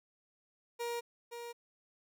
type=tone with echo; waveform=30% pulse; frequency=473 Hz; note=A#4; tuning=25 cents sharp; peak=-33 dBFS; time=0.79-1.01 s; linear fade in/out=20 ms; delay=520 ms; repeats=1; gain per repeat=-7 dB; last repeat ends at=1.53 s; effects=none